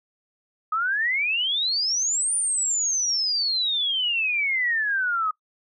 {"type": "exponential two-way sweep", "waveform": "sine", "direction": "up then down", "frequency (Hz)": [1244.5, 9397, 1244.5], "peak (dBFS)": -21, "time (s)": [0.72, 5.31], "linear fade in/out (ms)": 5, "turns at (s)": 2.35, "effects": ["noise-tail reverb RT60 0.1 s tail -22 dB re dry"]}